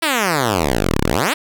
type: exponential two-way sweep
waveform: 5% pulse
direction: down then up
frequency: 340 to 30.87 to 340 Hz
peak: -4 dBFS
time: 0.02-1.34 s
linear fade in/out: 10 ms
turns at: 1.02 s
effects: none